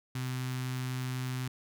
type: tone with notch filter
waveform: sawtooth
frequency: 128 Hz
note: C3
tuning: 38 cents flat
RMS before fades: -35 dBFS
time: 0.15-1.48 s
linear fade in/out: 5 ms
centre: 540 Hz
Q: 0.53
effects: none